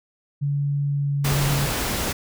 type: tone with pitch glide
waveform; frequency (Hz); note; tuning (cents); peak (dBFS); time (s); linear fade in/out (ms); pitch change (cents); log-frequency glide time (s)
sine; 142.6 to 140.8; C#3 to C#3; +49 to +27; -20; 0.41-1.67; 20; -22; 0.86-1.48
type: noise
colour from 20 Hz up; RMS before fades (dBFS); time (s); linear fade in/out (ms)
pink; -25; 1.24-2.13; 10
effects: none